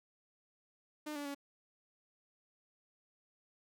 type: tone with pitch steps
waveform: sawtooth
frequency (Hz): 302.1 / 288.6 / 282.1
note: D4 / D4 / C#4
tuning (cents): +49 / -30 / +30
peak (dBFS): -36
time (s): 1.06-1.348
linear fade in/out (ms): 10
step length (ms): 96
effects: none